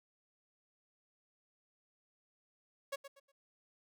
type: tone with echo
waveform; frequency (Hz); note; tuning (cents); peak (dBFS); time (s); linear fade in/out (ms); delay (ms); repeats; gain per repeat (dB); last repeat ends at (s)
sawtooth; 554.4; C#5; 0; -33; 2.92-2.96; 10; 120; 3; -11; 3.32
effects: none